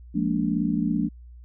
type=chord; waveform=sine; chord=Bb dominant seventh; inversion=second; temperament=just; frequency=174.81 / 209.8 / 233.1 / 291.4 Hz; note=F3 / Ab3 / Bb3 / D4; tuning=+2 / +18 / 0 / -13 cents; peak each=-27 dBFS; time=0.14-1.09 s; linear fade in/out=20 ms; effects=added 60 Hz sine -42 dBFS peak until 1.44 s